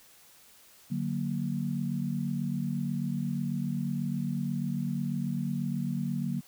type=chord; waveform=sine; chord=D augmented; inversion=none; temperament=equal; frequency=146.83 / 185 / 233.1 Hz; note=D3 / F#3 / A#3; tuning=0 / 0 / 0 cents; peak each=-33 dBFS; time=0.9-6.41 s; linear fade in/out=20 ms; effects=white hiss -57 dBFS RMS until 6.47 s